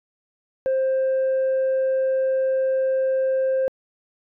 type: tone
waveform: sine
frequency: 527 Hz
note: C5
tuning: 12 cents sharp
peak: -16 dBFS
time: 0.66-3.68 s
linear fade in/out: 0 ms
effects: tanh soft clip ceiling -17 dBFS